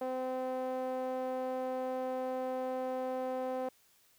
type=tone with band-pass filter; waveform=sawtooth; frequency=257.5 Hz; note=C4; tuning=28 cents flat; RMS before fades=-36 dBFS; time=0.01-3.69 s; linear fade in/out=5 ms; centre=610 Hz; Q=3.2; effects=white hiss -67 dBFS RMS until 4.18 s